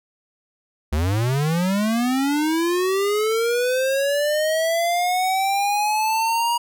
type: linear sweep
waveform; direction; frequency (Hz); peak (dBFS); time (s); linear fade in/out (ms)
square; up; 69.3 to 954; -19; 0.92-6.58; 10
effects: none